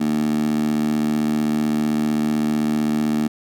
15% pulse tone with high-pass filter, 75.7 Hz, D#2, 47 cents flat, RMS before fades -20 dBFS, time 0-3.28 s, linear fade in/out 10 ms, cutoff 240 Hz, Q 4.4, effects none

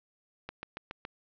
click train, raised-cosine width 0.3 ms, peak -22 dBFS, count 5, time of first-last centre 0.49-1.051 s, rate 7.13 Hz, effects low-pass 4000 Hz 12 dB/octave

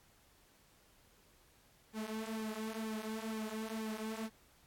sawtooth tone with flanger, 219.4 Hz, A3, 5 cents flat, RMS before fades -41 dBFS, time 1.93-4.3 s, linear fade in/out 50 ms, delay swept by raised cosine 1.4 to 6.2 ms, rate 2.1 Hz, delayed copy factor -0.75, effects pink hiss -67 dBFS RMS until 4.66 s + AAC 64 kbps

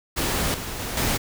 pink noise with level steps, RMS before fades -24 / -32 / -30 / -23 dBFS, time 0.16-1.18 s, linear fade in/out 20 ms, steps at 0.54 / 0.79 / 0.97 s, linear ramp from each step 2 ms, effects none

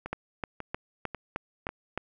two click trains, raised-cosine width 0.5 ms, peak -21 / -16 dBFS, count 4 / 7, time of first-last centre 0.06-1.69 / 0.13-1.976 s, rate 1.84 / 3.25 Hz, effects none

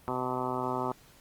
harmonic tone, 127 Hz, B2, 49 cents sharp, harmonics 1 / 2 / 3 / 4 / 5 / 6 / 7 / 8 / 9 / 10, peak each -41 / -37 / -36 / -41 / -39 / -40 / -35 / -39 / -39 / -41 dBFS, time 0.08-0.92 s, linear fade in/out 0 ms, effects pink hiss -58 dBFS RMS until 1.2 s + Opus 32 kbps

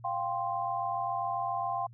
sine chord, F suspended second, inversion none, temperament just, 698.5 / 785.8 / 1047.7 Hz, F5 / G5 / C6, 0 / +4 / +2 cents, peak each -34 dBFS, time 0.04-1.87 s, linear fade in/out 10 ms, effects added 117 Hz sine -49 dBFS peak until 1.93 s

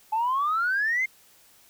sine exponential sweep, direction up, 854 to 2140 Hz, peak -21 dBFS, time 0.12-1.06 s, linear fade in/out 10 ms, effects tanh soft clip ceiling -18 dBFS + white hiss -57 dBFS RMS until 1.69 s

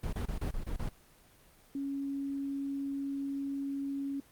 brown noise bursts, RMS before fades -34 dBFS, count 7, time 0.03-0.891 s, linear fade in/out 5 ms, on 99 ms, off 28 ms
sine tone, 277.2 Hz, C#4, in tune, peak -33 dBFS, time 1.75-4.2 s, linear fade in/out 2 ms
effects pink hiss -61 dBFS RMS until 4.31 s + Opus 24 kbps

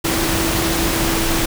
sine tone in noise, 329.9 Hz, E4, 1 cent sharp, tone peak -22 dBFS, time 0.04-1.46 s, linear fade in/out 10 ms, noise pink, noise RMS -19 dBFS, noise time 0.04-1.46 s, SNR -6 dB, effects none

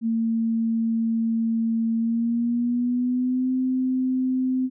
sine tone with pitch glide, 226.9 to 257.6 Hz, A#3 to C4, -47 to -27 cents, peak -20 dBFS, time 0.01-4.7 s, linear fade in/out 50 ms, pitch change +220 cents, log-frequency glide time 1.95-3.51 s, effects none

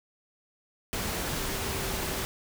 sine tone in noise, 388.9 Hz, G4, 14 cents flat, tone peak -42 dBFS, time 1.39-2.22 s, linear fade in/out 0 ms, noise pink, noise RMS -32 dBFS, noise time 0.93-2.25 s, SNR -13 dB, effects none

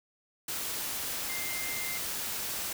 sine tone in noise, 2093 Hz, C7, in tune, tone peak -38 dBFS, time 1.29-1.98 s, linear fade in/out 5 ms, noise white, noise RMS -35 dBFS, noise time 0.48-2.73 s, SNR -6 dB, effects none

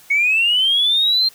sine linear sweep, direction up, 2198 to 4194 Hz, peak -12 dBFS, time 0.1-1.29 s, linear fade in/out 10 ms, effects tanh soft clip ceiling -8 dBFS + white hiss -47 dBFS RMS until 1.34 s

